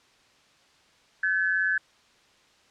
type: tone pair together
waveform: sine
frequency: 1527.9 / 1711 Hz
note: G6 / A6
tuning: -45 / -49 cents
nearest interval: major second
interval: 196 cents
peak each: -25 dBFS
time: 1.23-1.78 s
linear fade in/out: 5 ms
effects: white hiss -60 dBFS RMS until 2.7 s + low-pass 5000 Hz 12 dB/octave